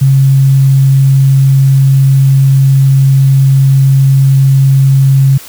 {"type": "tone", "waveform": "sine", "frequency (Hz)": 135.5, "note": "C#3", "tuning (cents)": -39, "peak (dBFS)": -3, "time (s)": [0.01, 5.38], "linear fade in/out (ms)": 10, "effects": ["white hiss -31 dBFS RMS until 5.48 s"]}